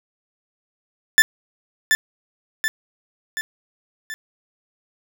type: tone with echo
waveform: 40% pulse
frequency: 1760 Hz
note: A6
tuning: in tune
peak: -8 dBFS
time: 1.18-1.22 s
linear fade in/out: 0 ms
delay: 730 ms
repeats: 4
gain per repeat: -5 dB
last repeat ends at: 4.14 s
effects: none